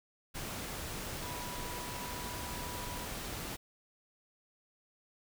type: tone in noise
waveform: sine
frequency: 978 Hz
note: B5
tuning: 17 cents flat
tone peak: -46 dBFS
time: 1.21-3.07 s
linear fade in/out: 20 ms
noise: pink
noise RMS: -41 dBFS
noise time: 0.34-3.57 s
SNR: -8 dB
effects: none